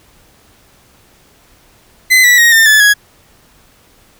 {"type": "tone with pitch steps", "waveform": "40% pulse", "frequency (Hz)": [2033, 1953.6, 1877.2, 1803.9, 1733.4, 1665.7], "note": ["B6", "B6", "A#6", "A6", "A6", "G#6"], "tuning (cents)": [50, -19, 12, 43, -26, 5], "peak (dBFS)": -4, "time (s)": [2.1, 2.94], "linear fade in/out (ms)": 20, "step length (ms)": 140, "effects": ["pink hiss -48 dBFS RMS until 4.19 s"]}